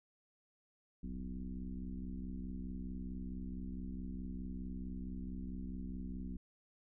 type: tone with frequency modulation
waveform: sine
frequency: 119.5 Hz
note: A#2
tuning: 43 cents sharp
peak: -40 dBFS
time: 1.03-6.37 s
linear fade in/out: 5 ms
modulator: 64.6 Hz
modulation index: 2.3
effects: none